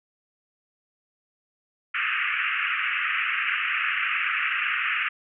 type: band-pass noise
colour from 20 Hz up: white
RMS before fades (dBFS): -26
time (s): 1.94-5.09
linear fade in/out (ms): 10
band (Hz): 1200 to 2800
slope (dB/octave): 96
effects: none